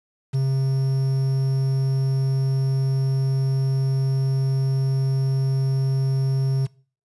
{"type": "tone with quantisation", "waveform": "triangle", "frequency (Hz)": 134.1, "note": "C3", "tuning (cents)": 43, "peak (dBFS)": -16, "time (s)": [0.33, 6.67], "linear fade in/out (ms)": 20, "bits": 7, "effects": ["noise-tail reverb RT60 0.4 s tail -21 dB re dry", "resampled to 24000 Hz"]}